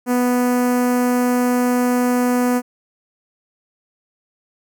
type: tone with notch filter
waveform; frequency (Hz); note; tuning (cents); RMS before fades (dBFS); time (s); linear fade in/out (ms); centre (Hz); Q
sawtooth; 246.9; B3; 0; -17; 0.06-2.62; 50; 3600; 0.56
effects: none